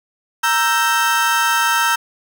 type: chord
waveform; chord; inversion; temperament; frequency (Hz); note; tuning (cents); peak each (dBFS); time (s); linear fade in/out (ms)
35% pulse; E diminished; second; equal with one note detuned; 932.3 / 1325.4 / 1568; Bb5 / E6 / G6; 0 / +9 / 0; -17; 0.43-1.96; 10
effects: none